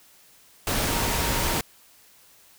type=tone in noise; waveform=sine; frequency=931 Hz; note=A#5; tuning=2 cents flat; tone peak=-34 dBFS; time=0.88-1.6 s; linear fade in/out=2 ms; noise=pink; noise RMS=-25 dBFS; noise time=0.67-1.61 s; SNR=-12 dB; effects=white hiss -55 dBFS RMS until 2.58 s